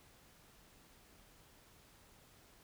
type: silence
effects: pink hiss -64 dBFS RMS until 2.63 s